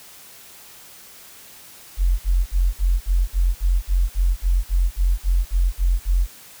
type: tone bursts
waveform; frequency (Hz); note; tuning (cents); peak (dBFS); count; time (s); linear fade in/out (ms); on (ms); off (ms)
sine; 44.27; F1; +24; -14; 16; 1.97-6.27; 50; 220; 52
effects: white hiss -44 dBFS RMS until 6.6 s